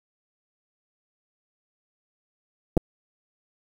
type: clicks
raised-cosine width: 2 ms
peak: -7 dBFS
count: 2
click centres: 2.769 / 2.775 s
effects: 7-bit